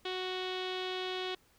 sawtooth tone with low-pass filter, 370 Hz, F#4, in tune, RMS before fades -37 dBFS, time 0.05-1.35 s, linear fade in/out 5 ms, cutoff 3500 Hz, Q 4.7, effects pink hiss -67 dBFS RMS until 1.58 s

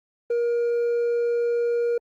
sine tone with hard clipping, 473.5 Hz, A#4, 27 cents sharp, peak -21 dBFS, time 0.3-1.98 s, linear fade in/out 5 ms, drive 2 dB, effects Opus 24 kbps

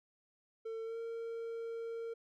triangle tone with pitch glide, 450 to 459.2 Hz, A4 to A#4, +39 to -26 cents, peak -37 dBFS, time 0.65-2.14 s, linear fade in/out 10 ms, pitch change +35 cents, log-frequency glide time 0.84-0.98 s, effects none

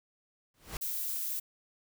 pink noise with exponential growth, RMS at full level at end -35 dBFS, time 0.54-0.77 s, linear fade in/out 2 ms, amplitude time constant 49 ms
violet noise, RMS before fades -35 dBFS, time 0.81-1.4 s, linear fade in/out 10 ms
effects none

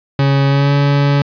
40% pulse tone with pitch glide, 138.59 to 142.16 Hz, C#3 to C#3, 0 to +44 cents, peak -9 dBFS, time 0.19-1.22 s, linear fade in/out 2 ms, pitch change +44 cents, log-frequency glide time 0.48-0.73 s, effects resampled to 11025 Hz + 7-bit

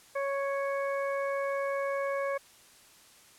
harmonic tone, 554.4 Hz, C#5, in tune, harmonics 1 / 2 / 3 / 4, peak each -30 / -36 / -40 / -42 dBFS, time 0.15-2.38 s, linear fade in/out 10 ms, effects white hiss -57 dBFS RMS until 3.38 s + low-pass 11000 Hz 12 dB/octave

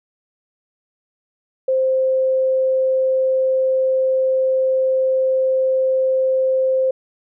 sine tone, 523.3 Hz, C5, in tune, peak -14 dBFS, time 1.68-6.91 s, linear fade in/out 5 ms, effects none

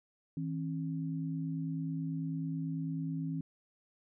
sine tone pair together, 160.96 / 270.1 Hz, E3 / C#4, -41 / -45 cents, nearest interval major sixth, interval 896 cents, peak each -35 / -38 dBFS, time 0.37-3.41 s, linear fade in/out 2 ms, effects none

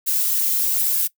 violet noise with flanger, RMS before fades -20 dBFS, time 0.06-1.08 s, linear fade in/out 20 ms, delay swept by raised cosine 1.8 to 6 ms, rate 1.1 Hz, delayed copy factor +0.85, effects noise-tail reverb RT60 0.1 s tail -20 dB re dry

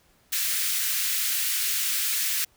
white high-pass noise, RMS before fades -26 dBFS, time 0.32-2.45 s, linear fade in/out 10 ms, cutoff 1600 Hz, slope 24 dB/octave, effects pink hiss -62 dBFS RMS until 2.56 s

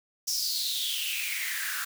white noise with high-pass filter sweep, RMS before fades -31 dBFS, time 0.27-1.85 s, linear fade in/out 10 ms, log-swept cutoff 5600 to 1400 Hz, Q 7.2, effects none

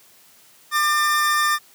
45% pulse tone pair together, 1196 / 1797.7 Hz, D6 / A6, +31 / +37 cents, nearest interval perfect fifth, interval 706 cents, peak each -19 / -21 dBFS, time 0.71-1.59 s, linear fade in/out 50 ms, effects white hiss -52 dBFS RMS until 1.74 s + high-pass 100 Hz 12 dB/octave

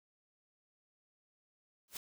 white noise with exponential growth, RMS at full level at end -38 dBFS, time 1.88-1.97 s, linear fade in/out 1 ms, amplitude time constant 19 ms, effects none

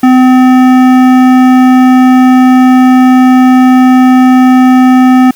triangle tone with hard clipping, 255.6 Hz, C4, 40 cents flat, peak -3 dBFS, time 0.03-5.31 s, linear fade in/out 5 ms, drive 18 dB, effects white hiss -37 dBFS RMS until 5.35 s

